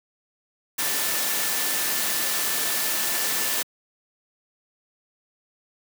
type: tone in noise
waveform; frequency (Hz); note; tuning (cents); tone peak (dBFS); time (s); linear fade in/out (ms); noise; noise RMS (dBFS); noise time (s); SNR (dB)
sine; 1760; A6; 0; -36; 0.78-3.63; 10; white; -25; 0.78-3.63; -14
effects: high-pass 200 Hz 12 dB/octave